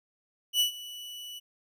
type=tone with ADSR envelope; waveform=40% pulse; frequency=2958 Hz; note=F#7; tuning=1 cent flat; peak=-20 dBFS; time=0.53-1.4 s; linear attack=70 ms; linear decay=110 ms; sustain=-19 dB; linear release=22 ms; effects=none